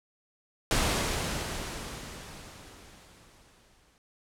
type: noise with exponential decay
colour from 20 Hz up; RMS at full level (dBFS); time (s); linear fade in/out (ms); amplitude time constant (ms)
pink; -25; 0.71-3.98; 1; 710
effects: low-pass 10000 Hz 12 dB/octave